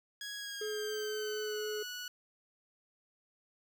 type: tone with pitch glide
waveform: 15% pulse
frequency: 1661 to 1471.3 Hz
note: G#6 to F#6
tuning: 0 to -10 cents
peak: -34 dBFS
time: 0.21-2.08 s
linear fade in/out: 2 ms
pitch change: -210 cents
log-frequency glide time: 0.37-1.62 s
type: tone with vibrato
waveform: triangle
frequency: 425.9 Hz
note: G#4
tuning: 44 cents sharp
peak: -34 dBFS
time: 0.61-1.83 s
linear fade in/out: 5 ms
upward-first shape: triangle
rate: 4 Hz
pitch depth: 8 cents each way
effects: none